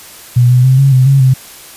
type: tone with pitch steps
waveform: sine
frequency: 122.4 / 125.3 / 130.9 / 137.2 / 129 / 137.3 / 130.5 Hz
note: B2 / B2 / C3 / C#3 / C3 / C#3 / C3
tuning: -15 / +25 / +1 / -17 / -24 / -16 / -4 cents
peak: -4 dBFS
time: 0.36-1.34 s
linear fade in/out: 10 ms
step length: 140 ms
effects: white hiss -34 dBFS RMS until 1.76 s + resampled to 32000 Hz